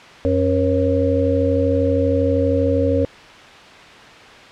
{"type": "harmonic tone with a mistuned harmonic", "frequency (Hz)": 91.2, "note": "F#2", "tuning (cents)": -24, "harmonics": [1, 3, 5, 6], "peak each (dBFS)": [-20, -20, -20, -20], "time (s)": [0.25, 3.05], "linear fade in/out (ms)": 0, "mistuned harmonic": 5, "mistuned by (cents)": 69, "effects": ["white hiss -40 dBFS RMS until 4.51 s", "low-pass 3000 Hz 12 dB/octave"]}